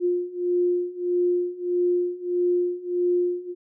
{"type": "beating tone pair", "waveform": "sine", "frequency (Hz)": [353.7, 355.3], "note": ["F4", "F4"], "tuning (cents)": [22, 30], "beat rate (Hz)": 1.6, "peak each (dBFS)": [-25, -23], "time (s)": [0, 3.55], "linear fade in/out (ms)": 50, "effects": []}